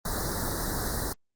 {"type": "band-stop noise", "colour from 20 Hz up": "pink", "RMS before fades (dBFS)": -30, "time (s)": [0.05, 1.13], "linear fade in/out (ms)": 5, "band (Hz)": [1900, 3800], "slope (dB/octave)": 96, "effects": ["Opus 24 kbps"]}